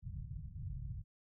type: low-pass noise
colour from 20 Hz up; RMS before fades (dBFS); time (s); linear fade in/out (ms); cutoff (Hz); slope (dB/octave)
white; -44; 0.02-1.04; 50; 150; 48
effects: none